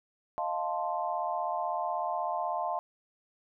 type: chord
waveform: sine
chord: F dominant seventh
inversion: third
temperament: equal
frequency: 622.3 / 698.5 / 880 / 1046.5 Hz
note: Eb5 / F5 / A5 / C6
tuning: 0 / 0 / 0 / 0 cents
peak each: -37 / -33 / -35 / -36 dBFS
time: 0.38-2.79 s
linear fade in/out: 0 ms
effects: none